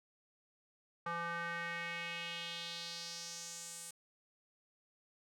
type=tone with band-pass filter sweep; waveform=square; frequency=170 Hz; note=F3; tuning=46 cents flat; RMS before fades=-43 dBFS; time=1.06-3.91 s; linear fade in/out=5 ms; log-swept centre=1200 to 9000 Hz; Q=2.7; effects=none